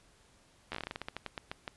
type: slowing click train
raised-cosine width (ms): 0.3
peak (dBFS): -21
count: 17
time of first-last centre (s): 0.72-1.678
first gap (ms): 12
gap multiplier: 1.19
effects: pink hiss -64 dBFS RMS until 1.76 s + resampled to 24000 Hz